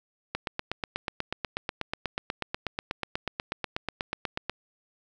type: click train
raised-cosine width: 0.3 ms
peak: -13 dBFS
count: 35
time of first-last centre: 0.35-4.496 s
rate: 8.2 Hz
effects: none